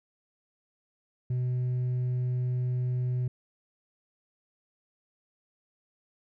triangle tone with hard clipping, 125.2 Hz, B2, 24 cents sharp, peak -25 dBFS, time 1.3-3.28 s, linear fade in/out 5 ms, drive 1 dB, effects none

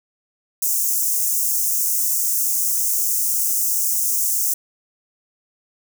white high-pass noise, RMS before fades -20 dBFS, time 0.62-4.54 s, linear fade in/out 5 ms, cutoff 5900 Hz, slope 48 dB/octave, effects none

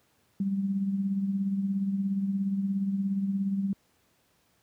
sine tone with tremolo, 196 Hz, G3, in tune, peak -23 dBFS, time 0.4-3.73 s, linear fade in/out 2 ms, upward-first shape triangle, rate 17 Hz, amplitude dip 55%, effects pink hiss -68 dBFS RMS until 4.62 s + high-pass 80 Hz 12 dB/octave

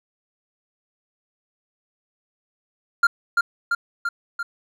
triangle tone with echo, 1396.9 Hz, F6, in tune, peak -10 dBFS, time 3.03-3.07 s, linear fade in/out 5 ms, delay 340 ms, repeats 4, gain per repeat -3 dB, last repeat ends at 4.43 s, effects none

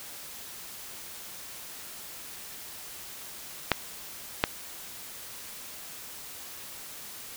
clicks, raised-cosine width 0.3 ms, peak -4 dBFS, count 2, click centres 3.717 / 4.439 s, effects white hiss -43 dBFS RMS until 7.36 s

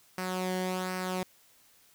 sawtooth tone with flanger, 184.5 Hz, F#3, 5 cents flat, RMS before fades -33 dBFS, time 0.18-1.23 s, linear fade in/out 2 ms, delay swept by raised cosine 0.28 to 0.8 ms, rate 1.3 Hz, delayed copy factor -0.55, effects white hiss -62 dBFS RMS until 1.94 s

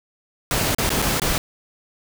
pink noise with dropouts, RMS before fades -21 dBFS, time 0.51-1.38 s, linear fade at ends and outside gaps 1 ms, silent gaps 0.748-0.784 / 0.893-0.903 / 1.019-1.023 / 1.198-1.218 s, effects none

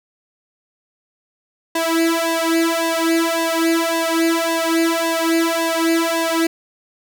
sawtooth tone with flanger, 330 Hz, E4, 2 cents sharp, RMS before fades -18 dBFS, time 1.75-6.47 s, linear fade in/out 5 ms, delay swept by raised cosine 1.1 to 2.6 ms, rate 1.8 Hz, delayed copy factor +1, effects none

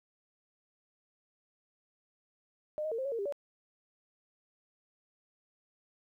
sine tone with pitch steps, 608 / 625 / 455.9 / 526 / 556 / 460.5 / 399.5 / 571 Hz, D#5 / D#5 / A#4 / C5 / C#5 / A#4 / G4 / D5, -40 / +8 / -39 / +9 / +5 / -21 / +33 / -49 cents, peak -32 dBFS, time 2.78-3.324 s, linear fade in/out 0 ms, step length 68 ms, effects 12-bit

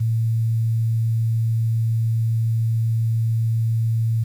sine tone, 113.4 Hz, A#2, 47 cents flat, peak -17 dBFS, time 0-4.24 s, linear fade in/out 10 ms, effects 8-bit

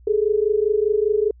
sine tone pair together, 410.6 / 435.6 Hz, G#4 / A4, -20 / -17 cents, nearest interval minor second, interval 103 cents, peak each -19 dBFS, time 0.07-1.31 s, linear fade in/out 5 ms, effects added 60 Hz sine -45 dBFS peak until 1.4 s

